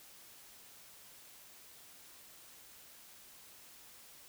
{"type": "silence", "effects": ["white hiss -57 dBFS RMS until 4.28 s"]}